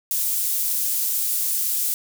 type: high-pass noise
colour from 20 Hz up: pink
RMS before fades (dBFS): -23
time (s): 0.11-1.94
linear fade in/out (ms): 0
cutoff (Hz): 11000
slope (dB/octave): 12
effects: none